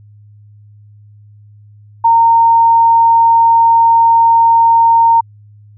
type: tone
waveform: sine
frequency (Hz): 920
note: A#5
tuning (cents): -23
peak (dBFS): -5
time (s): 2.04-5.21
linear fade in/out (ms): 10
effects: added 104 Hz sine -38 dBFS peak until 5.77 s